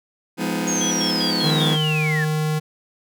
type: chord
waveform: sawtooth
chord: F half-diminished seventh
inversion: none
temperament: just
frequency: 174.61 / 209.5 / 251.4 / 314.3 Hz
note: F3 / Ab3 / Cb4 / Eb4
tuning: 0 / +15 / +31 / +18 cents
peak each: -23 dBFS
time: 0.37-1.78 s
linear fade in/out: 50 ms
type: linear sweep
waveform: sine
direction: down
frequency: 6645 to 1661.2 Hz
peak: -22 dBFS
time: 0.67-2.25 s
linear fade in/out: 10 ms
type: tone bursts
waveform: triangle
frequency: 3322 Hz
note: G#7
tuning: in tune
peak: -24 dBFS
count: 5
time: 0.81-1.702 s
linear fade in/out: 0 ms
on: 100 ms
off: 98 ms
type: tone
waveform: square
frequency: 154.3 Hz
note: D#3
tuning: 14 cents flat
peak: -20 dBFS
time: 1.43-2.6 s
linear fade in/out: 20 ms
effects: none